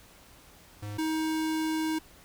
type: tone pair in turn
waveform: square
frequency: 103.83 / 316 Hz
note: G#2 / D#4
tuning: 0 / +27 cents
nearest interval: octave + perfect fifth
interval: 1927 cents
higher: second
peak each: -36 / -28 dBFS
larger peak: second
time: 0.82-0.98 / 0.98-1.99 s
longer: second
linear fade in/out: 10 ms
effects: pink hiss -55 dBFS RMS until 2.24 s